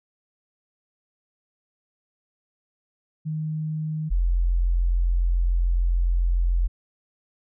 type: tone pair in turn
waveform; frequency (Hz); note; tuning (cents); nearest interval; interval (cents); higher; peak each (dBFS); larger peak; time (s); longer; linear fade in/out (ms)
sine; 155.56 / 43.5; D#3 / F1; 0 / -6; octave + minor seventh; 2206; first; -25 / -18; second; 3.25-4.1 / 4.1-6.68; second; 20
effects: none

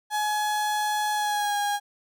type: tone with pitch glide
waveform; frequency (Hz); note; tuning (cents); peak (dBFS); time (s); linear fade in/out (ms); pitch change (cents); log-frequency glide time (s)
35% pulse; 844 to 818.6; G#5 to G#5; +28 to -25; -22; 0.1-1.8; 50; -53; 1.13-1.57
effects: none

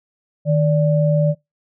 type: tone pair together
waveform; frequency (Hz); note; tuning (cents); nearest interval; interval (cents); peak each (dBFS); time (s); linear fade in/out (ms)
sine; 154.5 / 583.3; D#3 / D5; -12 / -12; octave + major seventh; 2300; -14 / -18; 0.45-1.35; 50
effects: noise-tail reverb RT60 0.2 s tail -24 dB re dry

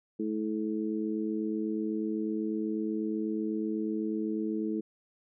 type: harmonic tone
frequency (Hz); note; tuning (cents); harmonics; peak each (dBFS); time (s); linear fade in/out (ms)
108.1; A2; -30; 2 / 3 / 4; -33 / -32 / -37; 0.19-4.81; 10
effects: none

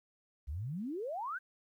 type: exponential sweep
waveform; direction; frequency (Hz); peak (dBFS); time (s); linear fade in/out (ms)
sine; up; 63.5 to 1622; -36; 0.47-1.39; 20
effects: 12-bit

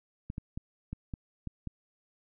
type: clicks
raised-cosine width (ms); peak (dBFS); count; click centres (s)
5; -24; 7; 0.301 / 0.381 / 0.575 / 0.93 / 1.138 / 1.473 / 1.673
effects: none

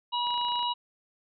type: harmonic tone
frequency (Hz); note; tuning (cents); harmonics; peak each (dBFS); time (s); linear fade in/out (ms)
967; B5; -37; 1 / 3 / 4; -28 / -33 / -34; 0.12-0.74; 20
type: click train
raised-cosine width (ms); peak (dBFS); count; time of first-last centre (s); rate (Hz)
0.3; -29; 11; 0.27-0.628; 27.9
effects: none

